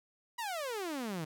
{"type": "exponential sweep", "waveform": "sawtooth", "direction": "down", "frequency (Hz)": [987.8, 150], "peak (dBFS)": -32, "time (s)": [0.38, 1.25], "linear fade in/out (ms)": 10, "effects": []}